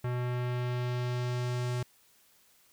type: tone with low-pass filter sweep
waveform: square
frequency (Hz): 123.47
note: B2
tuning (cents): 0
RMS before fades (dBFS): -32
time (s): 0.04-1.83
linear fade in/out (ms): 5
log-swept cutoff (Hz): 1900 to 9300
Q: 0.92
effects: white hiss -64 dBFS RMS until 2.72 s